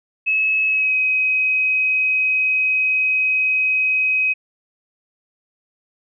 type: tone with pitch glide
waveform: sine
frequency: 2581 to 2529 Hz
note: E7 to D#7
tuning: -37 to +28 cents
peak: -15 dBFS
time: 0.26-4.34 s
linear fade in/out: 20 ms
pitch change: -35 cents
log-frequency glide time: 0.67-0.95 s
effects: none